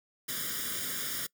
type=noise with comb filter; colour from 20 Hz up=white; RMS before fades=-35 dBFS; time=0.28-1.27 s; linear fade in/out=10 ms; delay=0.58 ms; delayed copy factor=+0.9; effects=noise-tail reverb RT60 0.1 s tail -23 dB re dry + high-pass 100 Hz 12 dB/octave